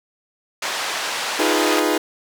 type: band-pass noise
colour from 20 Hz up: pink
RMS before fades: -25 dBFS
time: 0.62-1.8 s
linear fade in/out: 5 ms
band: 770 to 6600 Hz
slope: 12 dB/octave
type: chord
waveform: sawtooth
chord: F half-diminished seventh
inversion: third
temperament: equal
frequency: 311.1 / 349.2 / 415.3 / 493.9 Hz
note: Eb4 / F4 / Ab4 / Cb5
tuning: 0 / 0 / 0 / 0 cents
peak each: -17 / -19 / -19 / -21 dBFS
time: 1.39-1.98 s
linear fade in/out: 5 ms
effects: none